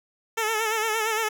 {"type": "tone with vibrato", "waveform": "10% pulse", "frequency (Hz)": 440, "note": "A4", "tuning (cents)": 0, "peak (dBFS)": -15, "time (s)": [0.37, 1.29], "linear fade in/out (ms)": 10, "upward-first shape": "sine", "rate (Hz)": 8.7, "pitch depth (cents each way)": 60, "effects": []}